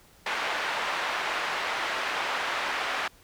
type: band-pass noise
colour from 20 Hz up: pink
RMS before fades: -30 dBFS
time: 0.26-3.08 s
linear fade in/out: 5 ms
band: 860 to 2600 Hz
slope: 12 dB/octave
effects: pink hiss -57 dBFS RMS until 3.23 s